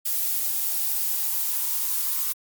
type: noise with high-pass filter sweep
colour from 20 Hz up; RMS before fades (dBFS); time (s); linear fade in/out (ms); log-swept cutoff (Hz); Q
violet; -25; 0.05-2.33; 10; 620 to 1100; 5.9
effects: Opus 48 kbps